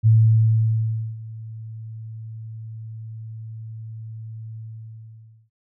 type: tone with ADSR envelope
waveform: sine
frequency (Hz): 111.2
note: A2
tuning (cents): +19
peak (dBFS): -10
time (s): 0.03-5.5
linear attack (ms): 36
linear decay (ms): 1100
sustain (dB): -22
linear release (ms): 920
effects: none